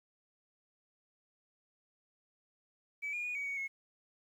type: tone with pitch steps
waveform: sine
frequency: 2293 / 2427 / 2457 / 2260 / 2236 / 2178 Hz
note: D7 / D#7 / D#7 / C#7 / C#7 / C#7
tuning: -42 / -44 / -22 / +33 / +14 / -31 cents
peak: -34 dBFS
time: 3.02-3.68 s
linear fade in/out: 20 ms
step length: 110 ms
effects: tanh soft clip ceiling -32 dBFS + 11-bit